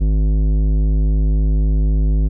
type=tone with tanh clipping; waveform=sine; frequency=51.91 Hz; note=G#1; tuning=in tune; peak=-14 dBFS; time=0-2.29 s; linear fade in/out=20 ms; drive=13 dB; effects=none